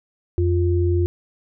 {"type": "tone pair together", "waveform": "sine", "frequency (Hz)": [87.2, 350.4], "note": ["F2", "F4"], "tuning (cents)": [-2, 6], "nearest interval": "2 octaves", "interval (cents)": 2408, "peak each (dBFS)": [-17, -21], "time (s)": [0.38, 1.06], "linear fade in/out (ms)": 0, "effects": []}